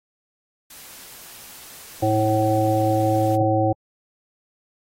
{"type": "noise", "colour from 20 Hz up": "white", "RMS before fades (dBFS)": -42, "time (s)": [0.7, 3.36], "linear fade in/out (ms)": 5}
{"type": "harmonic tone", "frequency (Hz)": 108.6, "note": "A2", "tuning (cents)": -22, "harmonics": [1, 3, 5, 7], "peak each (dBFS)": [-22, -22, -22, -22], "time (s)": [2.02, 3.73], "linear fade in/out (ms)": 10}
{"effects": ["AAC 48 kbps"]}